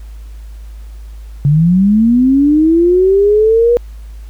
sine linear sweep, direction up, 138.59 to 483.9 Hz, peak -6 dBFS, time 1.45-3.77 s, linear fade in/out 0 ms, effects added 53 Hz sine -27 dBFS peak until 4.29 s + pink hiss -49 dBFS RMS until 4.29 s

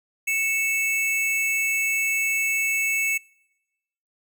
square tone pair together, 2216 / 2637 Hz, C#7 / E7, -1 / 0 cents, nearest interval minor third, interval 301 cents, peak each -25 dBFS, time 0.27-3.18 s, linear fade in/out 10 ms, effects noise-tail reverb RT60 1.0 s tail -26 dB re dry

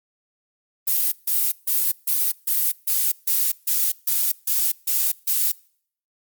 violet noise bursts, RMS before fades -20 dBFS, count 12, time 0.87-5.52 s, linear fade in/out 10 ms, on 250 ms, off 150 ms, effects noise-tail reverb RT60 0.6 s tail -25 dB re dry + Opus 24 kbps

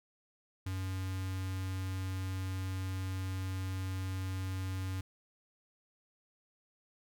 square tone with notch filter, 94.3 Hz, F#2, 33 cents sharp, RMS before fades -37 dBFS, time 0.66-5.01 s, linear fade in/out 5 ms, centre 570 Hz, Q 0.92, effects none

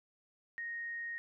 sine tone, 1864.7 Hz, A#6, in tune, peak -38 dBFS, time 0.58-1.18 s, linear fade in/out 0 ms, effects none

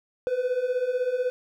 triangle beating tone pair, 489.6 / 505.6 Hz, B4 / B4, -15 / +41 cents, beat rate 16 Hz, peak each -27 / -23 dBFS, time 0.27-1.3 s, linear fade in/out 0 ms, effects none

